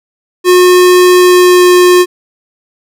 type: tone with pitch glide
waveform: square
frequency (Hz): 361.5 to 359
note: F#4 to F4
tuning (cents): -40 to +48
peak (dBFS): -3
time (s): 0.44-2.06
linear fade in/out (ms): 50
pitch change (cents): -12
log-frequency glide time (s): 1.14-1.72
effects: none